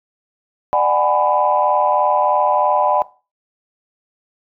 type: chord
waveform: sine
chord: G# half-diminished seventh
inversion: second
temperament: just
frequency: 598 / 747.5 / 830.6 / 996.7 Hz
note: D5 / F#5 / G#5 / B5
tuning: +31 / +17 / 0 / +16 cents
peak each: -18 dBFS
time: 0.73-3.02 s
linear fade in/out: 0 ms
effects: noise-tail reverb RT60 0.3 s tail -17 dB re dry + tanh soft clip ceiling -2 dBFS